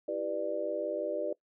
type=chord; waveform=sine; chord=E minor seventh; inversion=none; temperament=just; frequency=329.6 / 395.6 / 494.4 / 593.3 Hz; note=E4 / G4 / B4 / D5; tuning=0 / +16 / +2 / +18 cents; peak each=-39 / -39 / -37 / -33 dBFS; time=0.08-1.33 s; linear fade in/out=5 ms; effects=noise-tail reverb RT60 0.1 s tail -21 dB re dry